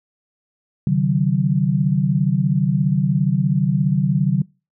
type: tone cluster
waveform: sine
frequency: 136.5 / 153.5 / 188.5 Hz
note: C#3 / D#3 / F#3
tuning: -26 / -23 / +32 cents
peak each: -19 dBFS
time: 0.87-4.42 s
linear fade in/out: 2 ms
effects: noise-tail reverb RT60 0.3 s tail -24 dB re dry